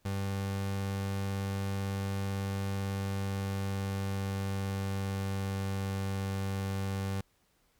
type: tone with pitch glide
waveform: 30% pulse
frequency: 98 to 97.27 Hz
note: G2 to G2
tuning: 0 to -13 cents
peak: -29 dBFS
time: 0.05-7.21 s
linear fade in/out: 5 ms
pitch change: -13 cents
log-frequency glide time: 2.76-5.98 s
effects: pink hiss -71 dBFS RMS until 7.79 s